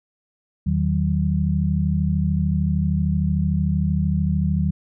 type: tone cluster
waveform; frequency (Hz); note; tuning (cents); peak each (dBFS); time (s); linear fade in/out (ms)
sine; 81.1 / 155.3 / 188.5; E2 / D#3 / F#3; -28 / -3 / +32; -22; 0.66-4.71; 10
effects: none